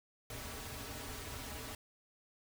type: noise with comb filter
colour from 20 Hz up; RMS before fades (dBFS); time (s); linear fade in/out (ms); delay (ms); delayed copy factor
pink; -45; 0.3-1.75; 2; 5.7; -0.8
effects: none